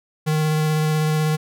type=tone with vibrato; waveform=square; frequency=154.7 Hz; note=D#3; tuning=10 cents flat; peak=-18 dBFS; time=0.26-1.37 s; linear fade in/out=20 ms; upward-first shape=sine; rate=16 Hz; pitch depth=12 cents each way; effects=none